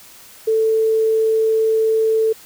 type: tone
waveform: sine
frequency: 442.6 Hz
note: A4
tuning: 10 cents sharp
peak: -13 dBFS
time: 0.47-2.33 s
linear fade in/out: 10 ms
effects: white hiss -43 dBFS RMS until 2.45 s